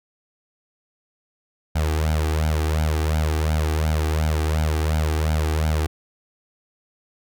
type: tone with flanger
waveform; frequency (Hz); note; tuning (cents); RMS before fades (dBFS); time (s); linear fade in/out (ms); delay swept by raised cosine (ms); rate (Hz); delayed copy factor
sawtooth; 77.78; D#2; 0; -21; 1.75-5.87; 10; 1.3 to 2.6; 2.8; +0.8
effects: none